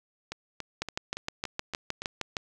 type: two click trains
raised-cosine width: 0.2 ms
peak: -18 / -13 dBFS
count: 7 / 11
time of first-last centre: 0.32-2.02 / 0.82-2.368 s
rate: 3.53 / 6.46 Hz
effects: none